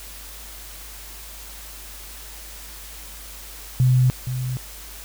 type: tone with echo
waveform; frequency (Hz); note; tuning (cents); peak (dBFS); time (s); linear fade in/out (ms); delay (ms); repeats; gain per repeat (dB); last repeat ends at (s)
sine; 127.2; C3; -48; -13; 3.8-4.1; 0; 470; 1; -10; 4.57
effects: added 50 Hz sine -41 dBFS peak until 5.04 s + white hiss -40 dBFS RMS until 5.04 s